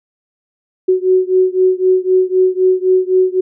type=beating tone pair; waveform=sine; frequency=370 / 373.9 Hz; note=F#4 / F#4; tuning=0 / +18 cents; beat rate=3.9 Hz; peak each=-12 / -13 dBFS; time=0.88-3.41 s; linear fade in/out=10 ms; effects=none